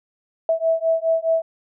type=beating tone pair; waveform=sine; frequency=651 / 655.8 Hz; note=E5 / E5; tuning=-22 / -9 cents; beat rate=4.8 Hz; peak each=-20 dBFS; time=0.49-1.42 s; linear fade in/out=2 ms; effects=none